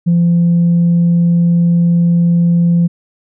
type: tone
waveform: sine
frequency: 171.4 Hz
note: F3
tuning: 32 cents flat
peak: -6 dBFS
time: 0.06-2.88 s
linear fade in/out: 20 ms
effects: tanh soft clip ceiling -5 dBFS